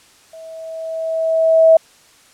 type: tone with level ramp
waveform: sine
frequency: 648 Hz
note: E5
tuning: 30 cents flat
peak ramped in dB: -34 to -4 dBFS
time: 0.33-1.77 s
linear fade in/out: 5 ms
effects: white hiss -49 dBFS RMS until 2.33 s + low-pass 9000 Hz 12 dB/octave